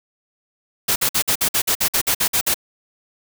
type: noise bursts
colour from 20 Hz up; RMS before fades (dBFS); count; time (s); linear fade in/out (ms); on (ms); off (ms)
white; -18; 13; 0.88-2.544; 10; 80; 52
effects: none